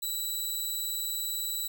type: tone with amplitude modulation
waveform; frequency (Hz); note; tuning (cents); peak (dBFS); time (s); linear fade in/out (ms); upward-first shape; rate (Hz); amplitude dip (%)
10% pulse; 3940; B7; -5; -22; 0.02-1.68; 10; sine; 158; 25
effects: 10-bit